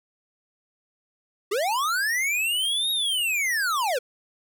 square linear two-way sweep, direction up then down, 368.7 to 3800 to 454.3 Hz, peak -23 dBFS, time 1.51-3.99 s, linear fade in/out 10 ms, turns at 2.91 s, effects none

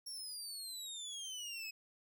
25% pulse exponential sweep, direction down, 5570 to 2542 Hz, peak -39 dBFS, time 0.06-1.71 s, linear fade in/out 10 ms, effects none

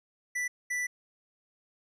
square tone bursts at uneven times, 1975.5 Hz, B6, in tune, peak -30 dBFS, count 2, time 0.35-0.48 / 0.7-0.87 s, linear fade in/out 10 ms, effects low-pass 11000 Hz 12 dB/octave

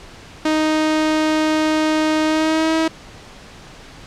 sawtooth tone with pitch glide, 311.1 to 321.7 Hz, D#4 to E4, 0 to -42 cents, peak -11 dBFS, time 0.45-2.88 s, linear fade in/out 5 ms, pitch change +58 cents, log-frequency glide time 2.25-2.76 s, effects pink hiss -40 dBFS RMS until 4.06 s + low-pass 6000 Hz 12 dB/octave

